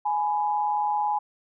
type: tone pair together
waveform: sine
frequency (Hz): 835.9 / 994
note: G#5 / B5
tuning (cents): +11 / +11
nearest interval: minor third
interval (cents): 300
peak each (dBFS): -23 / -29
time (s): 0.05-1.19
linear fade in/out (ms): 10
effects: none